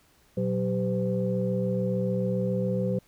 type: tone cluster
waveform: sine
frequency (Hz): 119.7 / 186.7 / 393.1 / 508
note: A#2 / F#3 / G4 / B4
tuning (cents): +46 / +16 / +5 / +49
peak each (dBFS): -30 / -27 / -34 / -29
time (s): 0.37-2.99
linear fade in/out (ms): 5
effects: tanh soft clip ceiling -14 dBFS + pink hiss -62 dBFS RMS until 3.07 s